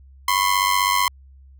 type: ring-modulated tone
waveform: sawtooth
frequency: 1041 Hz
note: C6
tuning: 9 cents flat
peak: -10 dBFS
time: 0.28-1.08 s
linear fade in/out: 2 ms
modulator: 47.9 Hz
effects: added 67 Hz sine -44 dBFS peak until 1.59 s